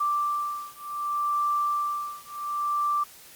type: beating tone pair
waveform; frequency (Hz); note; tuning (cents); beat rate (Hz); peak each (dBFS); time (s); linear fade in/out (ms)
sine; 1174.7 / 1175.37; D6 / D6; 0 / +1; 0.67; -28; 0-3.04; 10
effects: white hiss -49 dBFS RMS until 3.35 s + Opus 48 kbps